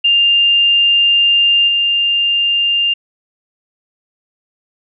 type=tone with level steps; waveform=sine; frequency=2800 Hz; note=F7; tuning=4 cents sharp; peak=-8 / -11 dBFS; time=0.04-2.94 s; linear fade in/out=10 ms; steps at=1.67 s; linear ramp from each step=20 ms; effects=none

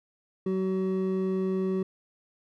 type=tone pair together; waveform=triangle; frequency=188.2 / 377.6 Hz; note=F#3 / F#4; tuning=+30 / +35 cents; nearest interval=octave; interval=1205 cents; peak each=-26 dBFS; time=0.46-1.83 s; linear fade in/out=5 ms; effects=none

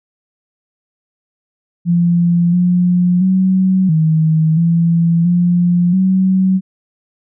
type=tone with pitch steps; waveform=sine; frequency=172.4 / 178.2 / 187.8 / 158.5 / 168 / 175.5 / 188.3 Hz; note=F3 / F3 / F#3 / D#3 / E3 / F3 / F#3; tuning=-22 / +35 / +26 / +32 / +33 / +9 / +31 cents; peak=-9 dBFS; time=1.85-6.61 s; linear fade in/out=50 ms; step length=680 ms; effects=none

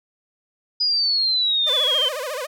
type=exponential sweep; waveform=sine; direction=down; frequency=4978 to 3068 Hz; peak=-17 dBFS; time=0.8-2.09 s; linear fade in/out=10 ms
type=tone with vibrato; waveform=sawtooth; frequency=554.4 Hz; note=C#5; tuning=in tune; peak=-22 dBFS; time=1.66-2.47 s; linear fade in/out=20 ms; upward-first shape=sine; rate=14 Hz; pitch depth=210 cents each way
effects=none

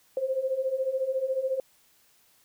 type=beating tone pair; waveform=sine; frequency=516 / 530 Hz; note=C5 / C5; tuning=-24 / +22 cents; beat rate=14 Hz; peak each=-31 / -27 dBFS; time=0.17-1.6 s; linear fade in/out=2 ms; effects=white hiss -63 dBFS RMS until 2.44 s

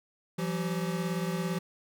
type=tone cluster; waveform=square; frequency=170.2 / 187.8 / 384.1 Hz; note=F3 / F#3 / G4; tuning=-44 / +26 / -35 cents; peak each=-32 / -37 / -38 dBFS; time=0.38-1.59 s; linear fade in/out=10 ms; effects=none

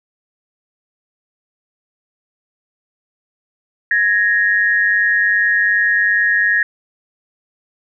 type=tone pair together; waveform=sine; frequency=1666.6 / 1864 Hz; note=G#6 / A#6; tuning=+6 / -1 cents; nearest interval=major second; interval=193 cents; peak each=-15 / -14 dBFS; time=3.91-6.63 s; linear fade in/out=2 ms; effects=none

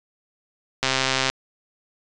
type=click train; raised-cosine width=0.2 ms; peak=-3 dBFS; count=63; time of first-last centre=0.83-1.3 s; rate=132 Hz; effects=resampled to 22050 Hz

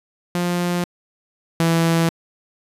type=tone pair in turn; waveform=sawtooth; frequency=175.8 / 165.79 Hz; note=F3 / E3; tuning=+12 / +10 cents; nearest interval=minor second; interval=102 cents; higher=first; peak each=-15 / -11 dBFS; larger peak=second; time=0.35-0.84 / 1.6-2.09 s; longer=neither; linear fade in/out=0 ms; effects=resampled to 32000 Hz

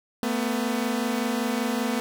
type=tone pair together; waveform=sawtooth; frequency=224.2 / 249.4 Hz; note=A3 / B3; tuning=+33 / +17 cents; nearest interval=major second; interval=184 cents; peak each=-23 dBFS; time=0.23-2 s; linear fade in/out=0 ms; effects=none

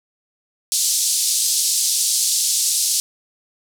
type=band-pass noise; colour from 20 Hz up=white; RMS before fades=-19 dBFS; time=0.72-3 s; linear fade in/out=0 ms; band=4200 to 10000 Hz; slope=24 dB/octave; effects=none

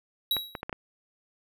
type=tone with exponential decay; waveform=square; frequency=3869 Hz; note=B7; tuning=36 cents flat; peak=-22 dBFS; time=0.31-0.61 s; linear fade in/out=2 ms; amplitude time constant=64 ms
type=clicks; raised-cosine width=0.5 ms; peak=-18 dBFS; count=5; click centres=0.367 / 0.552 / 0.631 / 0.695 / 0.728 s
effects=none

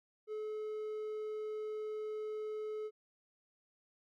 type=tone; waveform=triangle; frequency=429.2 Hz; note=A4; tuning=43 cents flat; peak=-36 dBFS; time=0.27-2.91 s; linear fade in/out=50 ms; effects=none

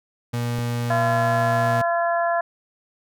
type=tone; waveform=35% pulse; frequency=119.5 Hz; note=A#2; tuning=43 cents sharp; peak=-21 dBFS; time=0.33-1.82 s; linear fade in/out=10 ms
type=click; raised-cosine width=3 ms; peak=-20 dBFS; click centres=0.588 s
type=harmonic tone; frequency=341 Hz; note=F4; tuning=41 cents flat; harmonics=2 / 3 / 4 / 5; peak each=-20 / -27 / -30 / -28 dBFS; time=0.9-2.41 s; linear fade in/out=5 ms
effects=none

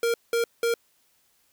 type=tone bursts; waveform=square; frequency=466.2 Hz; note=A#4; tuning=in tune; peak=-22 dBFS; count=3; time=0.03-0.74 s; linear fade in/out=2 ms; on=110 ms; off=190 ms; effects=white hiss -66 dBFS RMS until 1.52 s

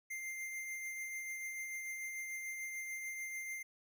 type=tone with tremolo; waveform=square; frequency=2097 Hz; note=C7; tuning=3 cents sharp; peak=-40 dBFS; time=0.1-3.63 s; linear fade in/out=10 ms; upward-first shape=triangle; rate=6.8 Hz; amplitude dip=35%; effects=none

